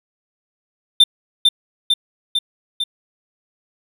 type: tone with echo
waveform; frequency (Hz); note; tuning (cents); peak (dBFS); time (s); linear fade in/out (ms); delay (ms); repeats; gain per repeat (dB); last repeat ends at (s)
triangle; 3578; A7; +28; -4; 1-1.04; 5; 450; 4; -3; 2.84
effects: none